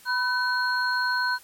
sine tone cluster, 991 / 1516 / 4263 Hz, B5 / F#6 / C8, +6 / +42 / +32 cents, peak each -27 / -24 / -31 dBFS, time 0.05-1.39 s, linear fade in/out 50 ms, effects white hiss -52 dBFS RMS until 1.43 s + MP3 64 kbps

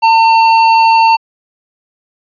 sine tone with tanh clipping, 903 Hz, A5, 45 cents sharp, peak -7 dBFS, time 0.02-1.17 s, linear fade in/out 20 ms, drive 17 dB, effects resampled to 11025 Hz

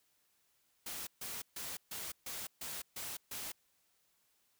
white noise bursts, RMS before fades -43 dBFS, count 8, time 0.86-3.52 s, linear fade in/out 5 ms, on 210 ms, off 140 ms, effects white hiss -75 dBFS RMS until 4.59 s

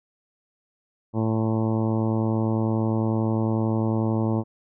harmonic tone with a mistuned harmonic, 111.1 Hz, A2, 17 cents sharp, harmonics 1 / 2 / 3 / 4 / 5 / 6 / 7 / 8 / 9 / 10, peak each -24 / -25 / -28 / -34 / -34 / -39 / -39 / -37 / -42 / -44 dBFS, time 1.13-4.44 s, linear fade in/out 50 ms, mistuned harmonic 10, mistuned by -35 cents, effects none

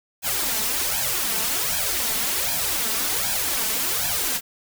white noise with flanger, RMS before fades -24 dBFS, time 0.22-4.41 s, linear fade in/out 50 ms, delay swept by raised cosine 1.2 to 4.6 ms, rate 1.3 Hz, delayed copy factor +0.95, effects none

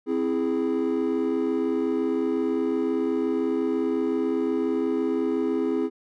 triangle chord, C augmented, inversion none, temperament equal, 261.6 / 329.6 / 415.3 Hz, C4 / E4 / G#4, 0 / 0 / 0 cents, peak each -24 dBFS, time 0.06-5.9 s, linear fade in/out 50 ms, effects tanh soft clip ceiling -14 dBFS

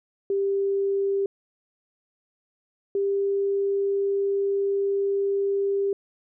sine tone pair in turn, 394.8 / 396.9 Hz, G4 / G4, +12 / +22 cents, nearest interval unison, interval 10 cents, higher second, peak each -21 dBFS, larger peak neither, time 0.3-1.26 / 2.95-5.93 s, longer second, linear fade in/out 2 ms, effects none

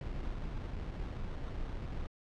brown noise with sample-and-hold, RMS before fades -39 dBFS, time 0.01-2.07 s, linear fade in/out 2 ms, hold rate 2450 Hz, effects low-pass 4000 Hz 12 dB/octave

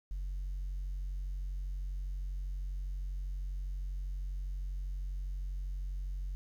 sine tone, 46.25 Hz, F#1, in tune, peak -33 dBFS, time 0.11-6.35 s, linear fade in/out 0 ms, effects tanh soft clip ceiling -33 dBFS + 11-bit

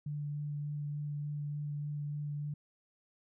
sine tone with vibrato, 146.83 Hz, D3, in tune, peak -35 dBFS, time 0.06-2.54 s, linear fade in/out 5 ms, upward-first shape sine, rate 3.4 Hz, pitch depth 10 cents each way, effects none

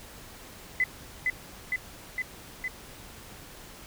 sine tone with echo, 2015 Hz, B6, 34 cents sharp, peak -21 dBFS, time 0.8-0.84 s, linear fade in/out 2 ms, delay 460 ms, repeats 4, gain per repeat -2 dB, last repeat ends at 2.68 s, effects pink hiss -47 dBFS RMS until 3.86 s

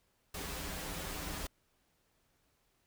pink noise with comb filter, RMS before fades -41 dBFS, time 0.34-1.47 s, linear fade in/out 5 ms, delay 8.5 ms, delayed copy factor -0.75, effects pink hiss -75 dBFS RMS until 2.86 s

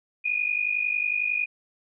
sine tone pair together, 2433 / 2484 Hz, D#7 / D#7, -39 / -3 cents, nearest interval unison, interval 36 cents, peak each -26 dBFS, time 0.24-1.46 s, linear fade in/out 20 ms, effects none

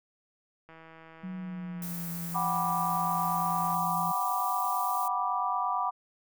click train, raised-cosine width 0.5 ms, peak -36 dBFS, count 496, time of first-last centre 0.69-3.746 s, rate 162 Hz
sine tone with pitch glide, 185 to 170.63 Hz, F#3 to F3, 0 to -40 cents, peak -35 dBFS, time 1.23-4.12 s, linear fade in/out 10 ms, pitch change -140 cents, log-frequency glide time 1.37-2.08 s
violet noise, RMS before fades -40 dBFS, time 1.82-5.08 s, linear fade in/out 2 ms
sine chord, G major seventh, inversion third, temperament just, 735 / 784 / 980 / 1176 Hz, F#5 / G5 / B5 / D6, -12 / 0 / -14 / +2 cents, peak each -33 / -36 / -31 / -31 dBFS, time 2.34-5.91 s, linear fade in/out 20 ms
effects none

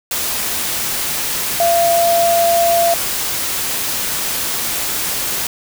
sine tone in noise, 682 Hz, F5, 41 cents flat, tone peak -11 dBFS, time 1.6-2.94 s, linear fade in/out 2 ms, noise white, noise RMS -20 dBFS, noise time 0.11-5.47 s, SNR +6 dB, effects none

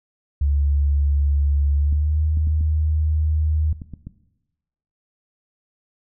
sine tone with pitch glide, 71.3 to 77.31 Hz, C#2 to D#2, +49 to -11 cents, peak -16 dBFS, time 0.41-3.73 s, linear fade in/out 5 ms, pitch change +140 cents, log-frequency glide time 1.74-2.23 s
clicks, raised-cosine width 5 ms, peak -21 dBFS, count 7, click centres 1.927 / 2.373 / 2.473 / 2.609 / 3.818 / 3.937 / 4.07 s
effects noise-tail reverb RT60 1.0 s tail -17 dB re dry

